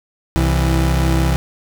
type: tone pair together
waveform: 30% pulse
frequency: 65.4 / 164.81 Hz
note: C2 / E3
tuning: 0 / 0 cents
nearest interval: octave + major third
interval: 1600 cents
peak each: -12 / -16 dBFS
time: 0.36-1.36 s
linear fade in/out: 0 ms
effects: none